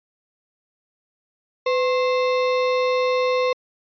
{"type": "tone with sample-and-hold", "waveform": "sine", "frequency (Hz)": 505, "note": "B4", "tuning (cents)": 39, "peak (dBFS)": -17, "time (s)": [1.66, 3.53], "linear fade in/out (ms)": 5, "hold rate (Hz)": 1575, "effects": ["resampled to 11025 Hz"]}